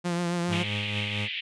sawtooth tone with vibrato, 173.7 Hz, F3, 9 cents flat, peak -22 dBFS, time 0.04-0.64 s, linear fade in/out 20 ms, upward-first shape triangle, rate 7.4 Hz, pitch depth 38 cents each way
30% pulse tone with tremolo, 103.5 Hz, G#2, 5 cents flat, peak -26 dBFS, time 0.47-1.29 s, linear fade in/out 50 ms, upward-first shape triangle, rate 4.4 Hz, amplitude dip 50%
white band-pass noise, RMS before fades -33 dBFS, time 0.52-1.41 s, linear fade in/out 10 ms, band 2100 to 3300 Hz, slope 48 dB/octave
effects resampled to 22050 Hz

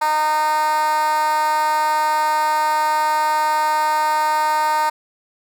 10% pulse tone with high-pass filter, 306.9 Hz, D#4, 24 cents flat, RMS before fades -18 dBFS, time 0.01-4.9 s, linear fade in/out 10 ms, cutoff 860 Hz, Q 5.6, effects none

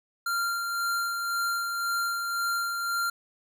square tone with tremolo, 1386 Hz, F6, 14 cents flat, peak -26 dBFS, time 0.26-3.1 s, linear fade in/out 5 ms, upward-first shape sine, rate 1.9 Hz, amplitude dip 35%, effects none

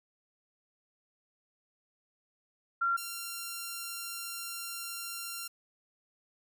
sine / 5% pulse tone pair in turn, 1377 / 1377 Hz, F6 / F6, -25 / -25 cents, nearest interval unison, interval 0 cents, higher neither, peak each -26 dBFS, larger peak neither, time 2.81-2.97 / 2.97-5.48 s, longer second, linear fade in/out 10 ms, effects none

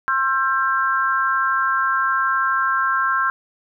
sine tone cluster, 1066 / 1347 / 1586 Hz, C6 / E6 / G6, +32 / +37 / +20 cents, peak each -21 dBFS, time 0.08-3.3 s, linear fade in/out 0 ms, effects none

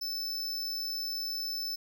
square tone, 5274 Hz, E8, in tune, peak -33 dBFS, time 0.01-1.76 s, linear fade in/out 10 ms, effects none

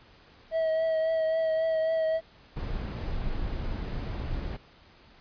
triangle tone with vibrato, 643 Hz, E5, 43 cents flat, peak -22 dBFS, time 0.51-2.21 s, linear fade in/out 50 ms, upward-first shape triangle, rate 3.7 Hz, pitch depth 24 cents each way
brown noise, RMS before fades -32 dBFS, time 2.56-4.57 s, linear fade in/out 10 ms
effects pink hiss -56 dBFS RMS until 5.2 s + resampled to 11025 Hz

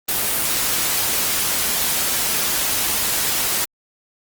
white noise, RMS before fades -20 dBFS, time 0.08-3.65 s, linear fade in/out 10 ms, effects Opus 24 kbps

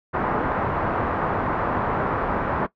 white low-pass noise, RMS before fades -24 dBFS, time 0.13-2.67 s, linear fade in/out 20 ms, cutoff 1300 Hz, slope 24 dB/octave, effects noise-tail reverb RT60 0.1 s tail -18 dB re dry

